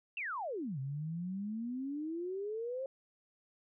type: exponential two-way sweep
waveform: sine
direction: down then up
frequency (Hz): 2794 to 130.4 to 543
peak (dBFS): -36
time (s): 0.17-2.86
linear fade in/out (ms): 2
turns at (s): 0.79
effects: none